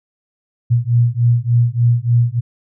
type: beating tone pair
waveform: sine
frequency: 117.6 / 121 Hz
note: A#2 / B2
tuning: +16 / -35 cents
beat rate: 3.4 Hz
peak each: -14 dBFS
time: 0.7-2.41 s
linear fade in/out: 20 ms
effects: none